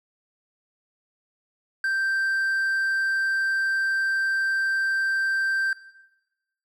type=tone; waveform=triangle; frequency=1568 Hz; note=G6; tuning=in tune; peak=-20 dBFS; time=1.84-5.73 s; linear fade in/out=2 ms; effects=noise-tail reverb RT60 1.0 s tail -17 dB re dry